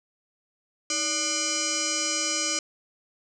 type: tone with frequency modulation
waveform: sine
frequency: 318.2 Hz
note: D#4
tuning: 39 cents sharp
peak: -24 dBFS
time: 0.9-2.59 s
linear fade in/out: 2 ms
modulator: 896 Hz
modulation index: 7.8
effects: none